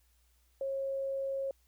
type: tone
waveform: sine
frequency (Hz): 543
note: C#5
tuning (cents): -36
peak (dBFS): -32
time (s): 0.61-1.51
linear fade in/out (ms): 2
effects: added 60 Hz sine -67 dBFS peak until 1.67 s + white hiss -73 dBFS RMS until 1.67 s